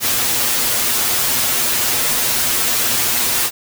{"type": "noise with comb filter", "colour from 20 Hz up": "white", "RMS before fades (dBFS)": -17, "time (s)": [0, 3.51], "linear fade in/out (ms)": 50, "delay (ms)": 8.3, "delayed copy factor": 0.95, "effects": []}